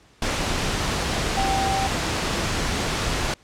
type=tone in noise; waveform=sine; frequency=778 Hz; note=G5; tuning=13 cents flat; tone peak=-22 dBFS; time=1.37-1.87 s; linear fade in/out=2 ms; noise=pink; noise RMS=-24 dBFS; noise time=0.22-3.34 s; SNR=-1 dB; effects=pink hiss -55 dBFS RMS until 3.43 s + low-pass 7000 Hz 12 dB/octave